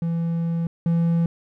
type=tone pair in turn; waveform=triangle; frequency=167.3 / 167.99 Hz; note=E3 / E3; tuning=+26 / +33 cents; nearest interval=unison; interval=7 cents; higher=second; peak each=-19 / -15 dBFS; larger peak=second; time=0.02-0.67 / 0.86-1.26 s; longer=first; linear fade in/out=2 ms; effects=none